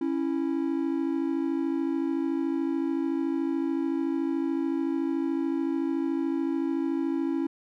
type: tone pair together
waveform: triangle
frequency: 275.9 / 329.6 Hz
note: C#4 / E4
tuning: -8 / 0 cents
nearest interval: minor third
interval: 308 cents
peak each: -26 dBFS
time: 0.01-7.47 s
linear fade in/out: 5 ms
effects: none